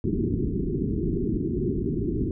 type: low-pass noise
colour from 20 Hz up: white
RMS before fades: -26 dBFS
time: 0.04-2.31 s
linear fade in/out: 2 ms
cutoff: 400 Hz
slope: 96 dB/octave
effects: none